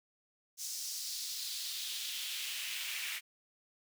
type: noise with high-pass filter sweep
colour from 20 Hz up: pink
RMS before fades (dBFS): -40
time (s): 0.57-3.21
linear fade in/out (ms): 50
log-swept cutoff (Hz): 5900 to 2200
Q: 2.3
effects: none